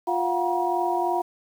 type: tone cluster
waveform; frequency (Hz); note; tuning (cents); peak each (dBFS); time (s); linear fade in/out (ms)
sine; 352.5 / 698 / 741 / 956; F4 / F5 / F#5 / A#5; +16 / -1 / +2 / +43; -27; 0.07-1.22; 10
effects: 8-bit